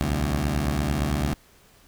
15% pulse beating tone pair, 65.41 / 74.31 Hz, C2 / D2, 0 / +21 cents, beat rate 8.9 Hz, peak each -21 / -18 dBFS, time 0.01-1.34 s, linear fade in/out 0 ms, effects pink hiss -56 dBFS RMS until 1.87 s

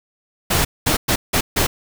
pink noise bursts at uneven times, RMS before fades -17 dBFS, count 5, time 0.5-0.65 / 0.86-0.97 / 1.08-1.16 / 1.33-1.41 / 1.56-1.67 s, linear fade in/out 10 ms, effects none

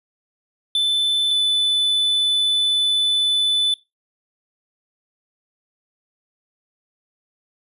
triangle tone pair in turn, 3520 / 3498 Hz, A7 / A7, 0 / -11 cents, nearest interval unison, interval 11 cents, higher first, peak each -14 dBFS, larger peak neither, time 0.75-1.31 / 1.31-3.74 s, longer second, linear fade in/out 2 ms, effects noise-tail reverb RT60 0.2 s tail -18 dB re dry + resampled to 32000 Hz

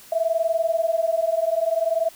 sine tone pair together, 648.5 / 669 Hz, E5 / E5, -28 / +25 cents, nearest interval minor second, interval 53 cents, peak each -22 dBFS, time 0.12-2.09 s, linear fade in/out 5 ms, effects white hiss -47 dBFS RMS until 2.15 s

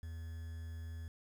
triangle tone with quantisation, 81.9 Hz, E2, 11 cents flat, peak -40 dBFS, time 0.03-1.08 s, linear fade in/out 0 ms, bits 10, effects none

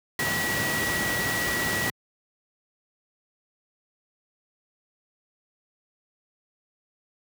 sine tone in noise, 1931 Hz, B6, 39 cents flat, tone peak -27 dBFS, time 0.19-1.9 s, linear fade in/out 2 ms, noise pink, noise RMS -28 dBFS, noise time 0.19-1.9 s, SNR -2 dB, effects high-pass 100 Hz 12 dB/octave

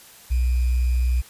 sine tone with sample-and-hold, 61.74 Hz, B1, in tune, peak -17 dBFS, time 0.3-1.22 s, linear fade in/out 20 ms, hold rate 2450 Hz, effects white hiss -47 dBFS RMS until 1.29 s + resampled to 32000 Hz

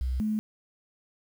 sine tone pair in turn, 63.7 / 214.9 Hz, C2 / A3, -46 / -41 cents, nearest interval octave + major sixth, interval 2105 cents, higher second, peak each -26 / -25 dBFS, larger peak second, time 0.01-0.2 / 0.2-0.39 s, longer neither, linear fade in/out 0 ms, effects 9-bit

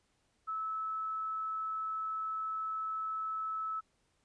sine tone, 1303 Hz, E6, 20 cents flat, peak -34 dBFS, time 0.47-3.81 s, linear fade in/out 20 ms, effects pink hiss -75 dBFS RMS until 4.24 s + resampled to 22050 Hz

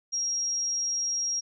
sine tone, 5620 Hz, F8, 10 cents sharp, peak -26 dBFS, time 0.12-1.41 s, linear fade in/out 20 ms, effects none

